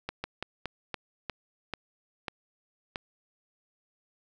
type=slowing click train; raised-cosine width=0.3 ms; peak=-17 dBFS; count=9; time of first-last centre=0.09-2.958 s; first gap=150 ms; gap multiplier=1.24; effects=none